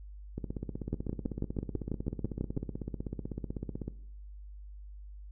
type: two click trains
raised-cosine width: 3 ms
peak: -19 / -23 dBFS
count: 11 / 57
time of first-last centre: 0.93-2.575 / 0.38-3.88 s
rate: 6.08 / 16 Hz
effects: noise-tail reverb RT60 0.7 s tail -18 dB re dry + added 50 Hz sine -44 dBFS peak until 5.31 s